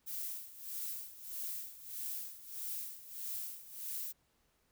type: noise with tremolo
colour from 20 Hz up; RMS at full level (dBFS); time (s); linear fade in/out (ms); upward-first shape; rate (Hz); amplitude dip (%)
violet; -40; 0.06-4.13; 20; sine; 1.6; 80
effects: pink hiss -75 dBFS RMS until 4.71 s